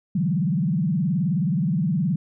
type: tone with vibrato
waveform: sine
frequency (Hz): 170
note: F3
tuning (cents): -46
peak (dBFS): -19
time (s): 0.15-2.16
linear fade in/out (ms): 5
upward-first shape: sine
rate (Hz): 19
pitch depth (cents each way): 300
effects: none